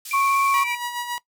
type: band-pass noise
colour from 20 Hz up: pink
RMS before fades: -36 dBFS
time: 0.05-0.64 s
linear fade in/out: 5 ms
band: 4900 to 15000 Hz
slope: 12 dB/octave
type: tone with vibrato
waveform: sine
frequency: 2348 Hz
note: D7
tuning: 1 cent flat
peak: -25 dBFS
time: 0.11-0.75 s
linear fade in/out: 2 ms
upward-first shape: triangle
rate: 16 Hz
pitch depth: 28 cents each way
type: tone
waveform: sine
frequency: 1100 Hz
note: C#6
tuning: 14 cents flat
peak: -18 dBFS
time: 0.13-0.64 s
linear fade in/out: 10 ms
type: tone with tremolo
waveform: sawtooth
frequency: 965 Hz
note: B5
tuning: 40 cents flat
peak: -21 dBFS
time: 0.54-1.18 s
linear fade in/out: 0 ms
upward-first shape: sine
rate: 7.2 Hz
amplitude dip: 55%
effects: noise-tail reverb RT60 0.1 s tail -19 dB re dry